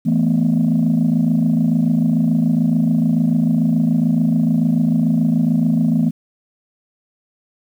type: chord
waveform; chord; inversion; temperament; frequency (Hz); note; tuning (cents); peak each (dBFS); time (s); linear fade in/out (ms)
sine; E suspended fourth; none; equal; 164.81 / 220 / 246.9; E3 / A3 / B3; 0 / 0 / 0; -16; 0.05-6.11; 20
effects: tanh soft clip ceiling -8 dBFS + 8-bit